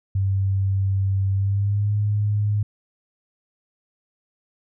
sine tone with pitch glide, 97.1 to 104.07 Hz, G2 to G#2, -16 to +4 cents, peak -18 dBFS, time 0.15-2.63 s, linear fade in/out 5 ms, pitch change +120 cents, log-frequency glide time 1.32-1.93 s, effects none

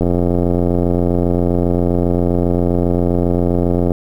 click train, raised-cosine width 2 ms, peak -3 dBFS, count 343, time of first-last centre 0.01-3.919 s, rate 87.5 Hz, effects 7-bit

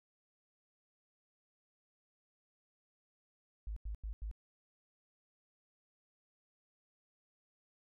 sine tone bursts, 52.8 Hz, G#1, 29 cents sharp, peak -38 dBFS, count 4, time 3.67-4.313 s, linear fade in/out 0 ms, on 94 ms, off 89 ms, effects none

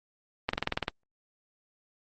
slowing click train, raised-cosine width 0.3 ms, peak -11 dBFS, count 9, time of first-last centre 0.49-0.881 s, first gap 44 ms, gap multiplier 1.03, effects Opus 24 kbps

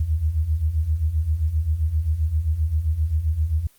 sine beating tone pair, 73.42 / 81.02 Hz, D2 / E2, 0 / -29 cents, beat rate 7.6 Hz, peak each -25 / -20 dBFS, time 0-3.67 s, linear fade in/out 5 ms, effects white hiss -57 dBFS RMS until 3.78 s + Opus 24 kbps

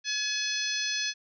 harmonic tone with a mistuned harmonic, 850 Hz, G#5, 40 cents sharp, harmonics 2 / 3 / 4 / 5 / 6 / 7, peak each -35 / -35 / -35 / -35 / -35 / -35 dBFS, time 0.04-1.14 s, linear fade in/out 50 ms, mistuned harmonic 7, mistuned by +19 cents, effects none

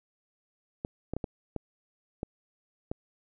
clicks, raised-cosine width 2 ms, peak -19 dBFS, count 7, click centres 0.849 / 1.136 / 1.166 / 1.242 / 1.563 / 2.231 / 2.915 s, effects none

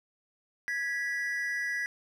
triangle tone pair together, 1661.2 / 1955 Hz, G#6 / B6, 0 / -18 cents, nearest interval minor third, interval 282 cents, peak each -32 / -30 dBFS, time 0.68-1.86 s, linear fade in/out 0 ms, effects none

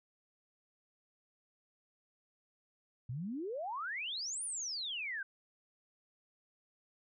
sine exponential two-way sweep, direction up then down, 113.5 to 9970 to 1513 Hz, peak -37 dBFS, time 3.09-5.23 s, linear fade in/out 5 ms, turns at 4.44 s, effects none

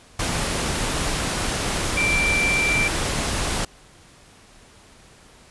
sine tone in noise, 2349 Hz, D7, in tune, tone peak -19 dBFS, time 1.97-2.88 s, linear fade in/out 5 ms, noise pink, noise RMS -24 dBFS, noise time 0.19-3.65 s, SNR +2 dB, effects pink hiss -50 dBFS RMS until 5.5 s + resampled to 24000 Hz

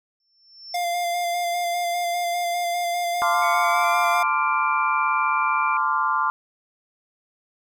sine tone with exponential growth, 5380 Hz, E8, 34 cents sharp, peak -31 dBFS, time 0.2-0.76 s, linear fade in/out 2 ms, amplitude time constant 120 ms
square tone with vibrato, 698 Hz, F5, 1 cent flat, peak -23 dBFS, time 0.74-4.23 s, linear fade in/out 5 ms, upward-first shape square, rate 5 Hz, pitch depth 16 cents each way
sine chord, D minor seventh, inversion second, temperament equal with one note detuned, 880 / 1035.7 / 1174.7 / 1396.9 Hz, A5 / C6 / D6 / F6, 0 / -18 / 0 / 0 cents, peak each -27 / -23 / -24 / -26 dBFS, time 3.22-6.3 s, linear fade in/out 0 ms
sine tone with pitch glide, 2217 to 2362 Hz, C#7 to D7, 0 to +9 cents, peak -28 dBFS, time 3.42-5.77 s, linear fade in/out 2 ms, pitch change +109 cents, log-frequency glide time 3.58-3.92 s
effects none

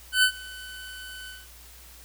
25% pulse tone with ADSR envelope, 1509 Hz, F#6, 34 cents sharp, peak -12 dBFS, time 0.12-1.48 s, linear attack 110 ms, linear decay 82 ms, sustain -23 dB, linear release 200 ms, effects added 60 Hz sine -50 dBFS peak until 2.04 s + white hiss -50 dBFS RMS until 2.04 s

